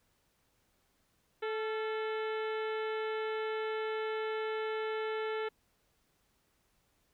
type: harmonic tone with a mistuned harmonic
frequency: 435.8 Hz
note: A4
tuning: 17 cents flat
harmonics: 1 / 2 / 3 / 4 / 5 / 6 / 7 / 8 / 9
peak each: -34 / -43 / -43 / -45 / -47 / -53 / -52 / -55 / -58 dBFS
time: 1.42-5.49 s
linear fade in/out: 10 ms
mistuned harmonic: 3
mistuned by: +63 cents
effects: pink hiss -74 dBFS RMS until 7.13 s